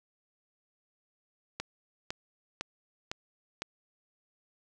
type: click train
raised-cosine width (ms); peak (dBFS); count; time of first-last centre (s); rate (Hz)
0.2; -17; 5; 1.6-3.62; 1.98
effects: none